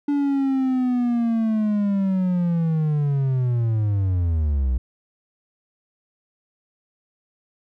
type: linear sweep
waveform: triangle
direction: down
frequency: 289.4 to 60.1 Hz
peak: -16 dBFS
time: 0.08-4.78 s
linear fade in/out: 5 ms
effects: none